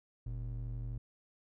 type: ring-modulated tone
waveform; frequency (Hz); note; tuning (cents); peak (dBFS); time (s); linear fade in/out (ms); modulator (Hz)
triangle; 82.41; E2; 0; -32; 0.26-0.98; 5; 36.1
effects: none